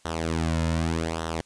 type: tone with flanger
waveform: sawtooth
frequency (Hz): 81.7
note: E2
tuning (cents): -15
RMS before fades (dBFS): -27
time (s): 0.05-1.41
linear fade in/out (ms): 0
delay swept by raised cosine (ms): 0.42 to 2.62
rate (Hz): 0.84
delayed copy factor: -0.75
effects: white hiss -60 dBFS RMS until 1.45 s + resampled to 22050 Hz